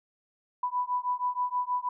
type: beating tone pair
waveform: sine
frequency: 987.8 / 994.1 Hz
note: B5 / B5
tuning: 0 / +11 cents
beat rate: 6.3 Hz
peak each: -30 dBFS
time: 0.63-1.89 s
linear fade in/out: 5 ms
effects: none